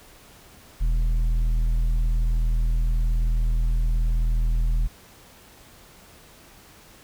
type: tone with tanh clipping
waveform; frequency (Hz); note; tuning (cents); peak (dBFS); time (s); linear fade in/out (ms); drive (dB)
sine; 40.53; E1; -29; -20; 0.8-4.88; 20; 7
effects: pink hiss -50 dBFS RMS until 7.03 s